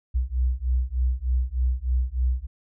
sine beating tone pair, 61.1 / 64.4 Hz, B1 / C2, -18 / -27 cents, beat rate 3.3 Hz, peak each -24 dBFS, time 0.14-2.47 s, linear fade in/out 20 ms, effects none

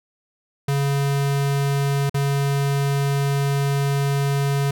square tone with dropouts, 140 Hz, C#3, 18 cents sharp, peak -19 dBFS, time 0.68-4.71 s, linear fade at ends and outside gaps 5 ms, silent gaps 2.096-2.143 s, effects none

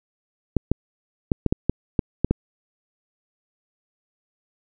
clicks, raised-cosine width 3 ms, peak -5 dBFS, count 9, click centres 0.567 / 0.716 / 1.318 / 1.463 / 1.525 / 1.696 / 1.992 / 2.246 / 2.31 s, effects none

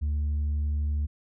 sine tone with tanh clipping, 74 Hz, D2, 14 cents sharp, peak -25 dBFS, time 0.01-1.07 s, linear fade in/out 20 ms, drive 2 dB, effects none

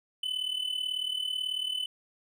triangle tone with amplitude modulation, 3013 Hz, F#7, 31 cents sharp, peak -25 dBFS, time 0.23-1.86 s, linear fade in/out 5 ms, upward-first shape sine, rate 38.2 Hz, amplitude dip 75%, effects none

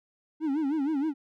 triangle tone with vibrato, 293.7 Hz, D4, in tune, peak -23 dBFS, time 0.4-1.14 s, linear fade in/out 50 ms, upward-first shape sine, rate 6.4 Hz, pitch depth 160 cents each way, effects none

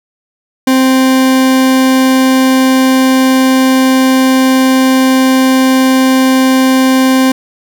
40% pulse tone, 261.6 Hz, C4, in tune, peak -5 dBFS, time 0.67-7.32 s, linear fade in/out 5 ms, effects none

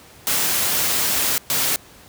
white noise bursts at uneven times, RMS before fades -20 dBFS, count 2, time 0.27-1.38 / 1.5-1.76 s, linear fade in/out 0 ms, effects pink hiss -46 dBFS RMS until 2.08 s + high-pass 60 Hz 12 dB/octave

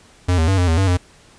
square tone with pitch steps, 89.9 / 80.4 / 96.3 / 89.3 / 81.3 / 96.4 / 89.4 Hz, F#2 / E2 / G2 / F2 / E2 / G2 / F2, -49 / -43 / -30 / +39 / -23 / -28 / +41 cents, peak -14 dBFS, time 0.28-0.973 s, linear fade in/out 10 ms, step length 99 ms, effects pink hiss -49 dBFS RMS until 1.38 s + resampled to 22050 Hz

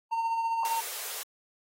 triangle tone with tremolo, 913 Hz, A#5, 36 cents flat, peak -23 dBFS, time 0.11-0.81 s, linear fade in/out 20 ms, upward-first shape sine, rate 15 Hz, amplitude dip 40%
white high-pass noise, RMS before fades -37 dBFS, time 0.65-1.23 s, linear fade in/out 0 ms, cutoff 370 Hz, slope 96 dB/octave
effects AAC 48 kbps

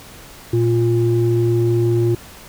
sine tone pair together, 116.54 / 349.7 Hz, A#2 / F4, 0 / +2 cents, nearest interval octave + perfect fifth, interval 1902 cents, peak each -15 dBFS, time 0.53-2.15 s, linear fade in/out 5 ms, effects tanh soft clip ceiling -8 dBFS + pink hiss -40 dBFS RMS until 2.48 s

